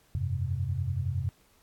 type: chord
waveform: sine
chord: F suspended second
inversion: none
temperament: equal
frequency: 87.31 / 98 / 130.81 Hz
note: F2 / G2 / C3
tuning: 0 / 0 / 0 cents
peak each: -32 dBFS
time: 0.15-1.29 s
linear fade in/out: 0 ms
effects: pink hiss -64 dBFS RMS until 1.62 s + AAC 64 kbps